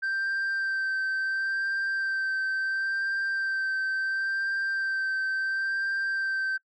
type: tone with vibrato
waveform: sine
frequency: 1565 Hz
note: G6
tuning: 3 cents flat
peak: -23 dBFS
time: 0.02-6.58 s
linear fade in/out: 20 ms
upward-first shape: sine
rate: 0.72 Hz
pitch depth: 16 cents each way
effects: noise-tail reverb RT60 0.1 s tail -26 dB re dry + tanh soft clip ceiling -25 dBFS